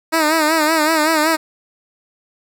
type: tone with vibrato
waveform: 10% pulse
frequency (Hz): 313.8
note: D#4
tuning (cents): +15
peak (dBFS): -5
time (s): 0.12-1.37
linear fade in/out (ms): 20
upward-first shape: sine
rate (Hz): 5.3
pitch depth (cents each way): 77
effects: none